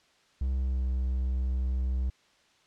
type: tone with pitch glide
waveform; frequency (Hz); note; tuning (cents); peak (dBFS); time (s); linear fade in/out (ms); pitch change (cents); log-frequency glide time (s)
triangle; 65.41 to 63.81; C2 to C2; 0 to -43; -24; 0.41-2.1; 5; -43; 0.54-0.84
effects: white hiss -64 dBFS RMS until 2.66 s + low-pass 5000 Hz 12 dB/octave